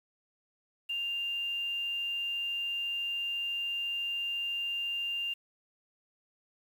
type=tone with quantisation; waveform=sine; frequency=2794 Hz; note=F7; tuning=in tune; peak=-31 dBFS; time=0.89-5.34 s; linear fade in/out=10 ms; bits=9; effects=none